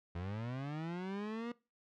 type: linear sweep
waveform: 30% pulse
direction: up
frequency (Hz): 83 to 241.6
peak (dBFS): -36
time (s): 0.15-1.52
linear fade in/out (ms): 5
effects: noise-tail reverb RT60 0.3 s tail -22 dB re dry + low-pass 3000 Hz 12 dB/octave